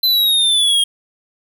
square exponential sweep, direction down, 4066 to 3227 Hz, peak -12 dBFS, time 0.03-0.84 s, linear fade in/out 5 ms, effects none

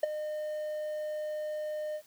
triangle tone with ADSR envelope, 609 Hz, D#5, 37 cents flat, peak -18 dBFS, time 0.03-2.02 s, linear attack 5 ms, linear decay 14 ms, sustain -13 dB, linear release 68 ms, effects white hiss -61 dBFS RMS until 2.06 s + high-pass 100 Hz 12 dB/octave

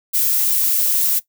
violet noise, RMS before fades -17 dBFS, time 0.13-1.2 s, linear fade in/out 20 ms, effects noise-tail reverb RT60 0.1 s tail -17 dB re dry

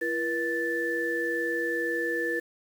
sine tone cluster, 337.8 / 479.8 / 1757 Hz, E4 / A#4 / A6, +42 / +50 / -3 cents, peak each -32 / -31 / -29 dBFS, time 0.01-2.4 s, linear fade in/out 10 ms, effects 8-bit

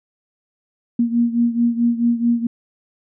sine beating tone pair, 234.7 / 239.3 Hz, A#3 / A#3, +12 / +46 cents, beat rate 4.6 Hz, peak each -16 / -20 dBFS, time 0.99-2.47 s, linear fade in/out 5 ms, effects none

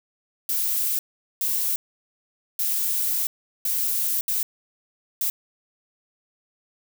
violet noise bursts at uneven times, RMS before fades -24 dBFS, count 6, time 0.49-0.99 / 1.41-1.76 / 2.59-3.27 / 3.65-4.21 / 4.28-4.43 / 5.21-5.3 s, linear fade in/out 2 ms, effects none

